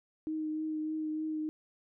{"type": "tone with vibrato", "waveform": "sine", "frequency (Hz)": 311.1, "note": "D#4", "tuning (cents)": 0, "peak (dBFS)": -32, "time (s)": [0.27, 1.49], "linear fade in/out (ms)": 0, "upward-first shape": "triangle", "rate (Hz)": 3.3, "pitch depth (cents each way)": 18, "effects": []}